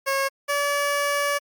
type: tone pair in turn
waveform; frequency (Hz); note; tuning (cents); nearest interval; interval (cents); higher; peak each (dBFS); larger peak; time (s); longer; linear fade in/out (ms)
15% pulse; 545 / 573.5; C#5 / D5; -29 / -41; minor second; 88; second; -15; neither; 0.06-0.29 / 0.48-1.39; second; 20
effects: Opus 48 kbps